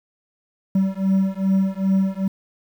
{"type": "beating tone pair", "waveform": "triangle", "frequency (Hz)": [191.1, 193.6], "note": ["G3", "G3"], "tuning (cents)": [-44, -21], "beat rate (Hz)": 2.5, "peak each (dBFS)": -18, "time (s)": [0.75, 2.28], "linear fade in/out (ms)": 5, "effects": ["8-bit"]}